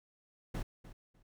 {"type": "noise with echo", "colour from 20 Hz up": "brown", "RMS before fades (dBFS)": -37, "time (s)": [0.54, 0.63], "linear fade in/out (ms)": 10, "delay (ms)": 300, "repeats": 2, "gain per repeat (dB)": -14, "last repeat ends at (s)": 1.23, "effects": []}